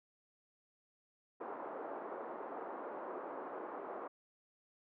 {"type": "band-pass noise", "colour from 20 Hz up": "pink", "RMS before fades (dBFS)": -45, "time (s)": [1.4, 4.08], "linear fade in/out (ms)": 10, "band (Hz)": [340, 1200], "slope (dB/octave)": 24, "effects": []}